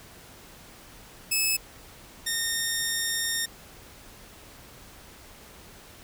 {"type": "tone pair in turn", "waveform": "10% pulse", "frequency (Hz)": [2597, 1836.4], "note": ["E7", "A#6"], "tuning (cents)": [-26, -26], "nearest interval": "tritone", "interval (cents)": 600, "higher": "first", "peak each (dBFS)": [-14, -17], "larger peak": "first", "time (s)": [[1.31, 1.57], [2.26, 3.46]], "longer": "second", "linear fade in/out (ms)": 10, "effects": ["pink hiss -49 dBFS RMS until 6.03 s"]}